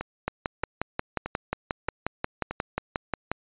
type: two click trains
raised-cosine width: 0.5 ms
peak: -11 / -16 dBFS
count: 18 / 5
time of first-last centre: 0.28-3.316 / 0.01-2.51 s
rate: 5.6 / 1.6 Hz
effects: resampled to 8000 Hz